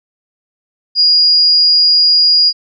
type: tone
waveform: sine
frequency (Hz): 4867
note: D#8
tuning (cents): -39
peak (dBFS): -6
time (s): 0.95-2.53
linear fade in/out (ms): 50
effects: none